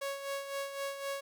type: tone with tremolo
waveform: sawtooth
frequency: 554.4 Hz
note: C#5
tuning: in tune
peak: -30 dBFS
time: 0.01-1.21 s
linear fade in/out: 10 ms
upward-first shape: sine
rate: 3.9 Hz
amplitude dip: 60%
effects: none